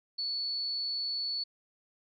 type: tone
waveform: sine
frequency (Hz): 4435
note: C#8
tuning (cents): 0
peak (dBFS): -31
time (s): 0.18-1.44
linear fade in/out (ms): 10
effects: none